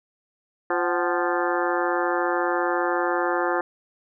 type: harmonic tone with a mistuned harmonic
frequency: 174.61 Hz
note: F3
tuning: in tune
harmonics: 2 / 3 / 4 / 5 / 6 / 7 / 8 / 9 / 10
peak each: -26 / -28 / -29 / -30 / -31 / -31 / -32 / -33 / -33 dBFS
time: 0.7-3.61 s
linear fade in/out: 2 ms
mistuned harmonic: 4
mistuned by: +100 cents
effects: none